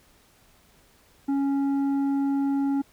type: tone with tanh clipping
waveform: sine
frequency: 277.2 Hz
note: C#4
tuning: in tune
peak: -23 dBFS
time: 1.28-2.82 s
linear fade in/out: 10 ms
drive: 7 dB
effects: pink hiss -59 dBFS RMS until 2.92 s